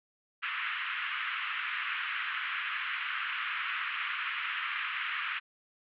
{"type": "band-pass noise", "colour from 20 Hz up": "pink", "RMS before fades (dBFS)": -35, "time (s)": [0.42, 5.4], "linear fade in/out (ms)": 20, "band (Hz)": [1200, 3000], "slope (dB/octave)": 48, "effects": []}